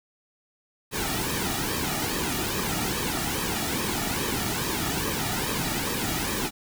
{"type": "noise with flanger", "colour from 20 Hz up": "pink", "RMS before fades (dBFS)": -28, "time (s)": [0.91, 6.51], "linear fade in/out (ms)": 50, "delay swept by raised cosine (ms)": [1.4, 1.95], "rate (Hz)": 2.4, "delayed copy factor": -0.65, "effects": []}